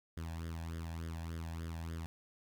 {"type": "tone with flanger", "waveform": "sawtooth", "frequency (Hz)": 82.41, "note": "E2", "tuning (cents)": 0, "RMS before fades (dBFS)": -42, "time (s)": [0.17, 2.06], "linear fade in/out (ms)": 0, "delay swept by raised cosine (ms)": [0.59, 1.21], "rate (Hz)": 3.4, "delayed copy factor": 0.75, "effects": []}